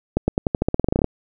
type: accelerating click train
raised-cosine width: 2 ms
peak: -4 dBFS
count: 16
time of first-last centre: 0.17-1.044 s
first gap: 110 ms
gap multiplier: 0.9
effects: none